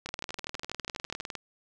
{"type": "two click trains", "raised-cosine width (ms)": 0.2, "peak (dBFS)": [-18, -19], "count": [26, 15], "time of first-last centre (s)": [[0.09, 1.353], [0.06, 1.208]], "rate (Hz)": [19.8, 12.2], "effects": []}